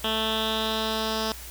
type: tone with low-pass filter sweep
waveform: 10% pulse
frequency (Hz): 220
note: A3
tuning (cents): 0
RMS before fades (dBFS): -27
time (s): 0.04-1.32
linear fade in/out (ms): 2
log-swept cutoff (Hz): 3200 to 4800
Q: 5.2
effects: added 60 Hz sine -42 dBFS peak until 1.5 s + white hiss -42 dBFS RMS until 1.5 s